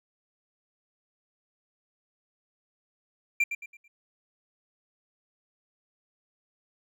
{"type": "tone with echo", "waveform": "triangle", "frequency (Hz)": 2370, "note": "D7", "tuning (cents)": 15, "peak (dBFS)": -19, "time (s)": [3.4, 3.44], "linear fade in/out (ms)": 5, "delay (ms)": 110, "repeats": 4, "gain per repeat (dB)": -9, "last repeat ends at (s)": 3.88, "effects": []}